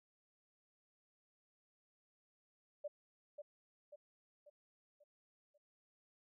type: tone with echo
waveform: sine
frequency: 587.3 Hz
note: D5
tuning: in tune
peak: -40 dBFS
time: 2.84-2.88 s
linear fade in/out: 10 ms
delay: 540 ms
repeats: 5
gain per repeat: -6 dB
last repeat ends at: 5.58 s
effects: none